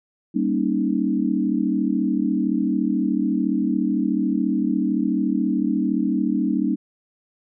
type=chord; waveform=sine; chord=Eb dominant seventh; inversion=first; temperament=equal; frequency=196 / 233.1 / 277.2 / 311.1 Hz; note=G3 / Bb3 / Db4 / Eb4; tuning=0 / 0 / 0 / 0 cents; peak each=-24 dBFS; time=0.34-6.76 s; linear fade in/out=20 ms; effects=none